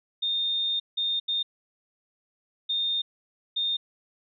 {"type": "tone bursts at uneven times", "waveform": "sine", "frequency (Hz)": 3649, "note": "A#7", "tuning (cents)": -38, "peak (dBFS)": -24, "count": 5, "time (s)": [[0.22, 0.8], [0.97, 1.2], [1.28, 1.43], [2.69, 3.02], [3.56, 3.77]], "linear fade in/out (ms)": 10, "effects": []}